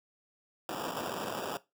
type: noise with sample-and-hold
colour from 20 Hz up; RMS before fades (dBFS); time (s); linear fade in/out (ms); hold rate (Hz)
violet; -36; 0.69-1.57; 0; 2100
effects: noise-tail reverb RT60 0.2 s tail -17 dB re dry + high-pass 200 Hz 12 dB/octave